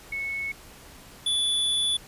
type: tone pair in turn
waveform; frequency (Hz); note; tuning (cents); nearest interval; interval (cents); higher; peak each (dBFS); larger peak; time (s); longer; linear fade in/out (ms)
sine / square; 2202 / 3457; C#7 / A7; -12 / -31; minor sixth; 781; second; -28 / -23; second; 0.12-0.52 / 1.26-1.97; second; 5
effects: pink hiss -48 dBFS RMS until 2.07 s + resampled to 32000 Hz